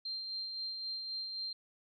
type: tone with tremolo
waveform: sine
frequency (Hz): 4167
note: C8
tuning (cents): -8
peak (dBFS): -36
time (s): 0.05-1.53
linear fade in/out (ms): 5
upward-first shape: sine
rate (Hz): 3.8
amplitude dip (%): 35
effects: none